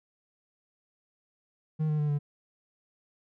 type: tone with pitch steps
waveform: triangle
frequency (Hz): 155.56 / 152.09 / 148.71 / 145.39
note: D#3 / D#3 / D3 / D3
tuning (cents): 0 / -39 / +22 / -17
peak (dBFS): -23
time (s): 1.79-2.19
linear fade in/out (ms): 20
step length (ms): 100
effects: none